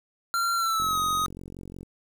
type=tone with pitch glide; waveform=square; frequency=1374 to 1252.7 Hz; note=F6 to D#6; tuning=-29 to +11 cents; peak=-24 dBFS; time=0.34-1.26 s; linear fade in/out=0 ms; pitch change=-160 cents; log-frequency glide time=0.55-1.01 s
type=click train; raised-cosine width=3 ms; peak=-28 dBFS; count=48; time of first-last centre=0.8-1.831 s; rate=45.6 Hz
effects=9-bit